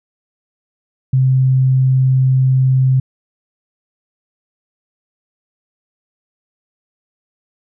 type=tone; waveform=sine; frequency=130.81 Hz; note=C3; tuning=in tune; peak=-9 dBFS; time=1.13-3 s; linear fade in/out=5 ms; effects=none